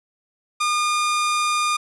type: tone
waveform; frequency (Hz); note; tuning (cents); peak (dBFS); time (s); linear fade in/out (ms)
sawtooth; 1213; D#6; -44; -15; 0.6-1.77; 10
effects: resampled to 24000 Hz + 9-bit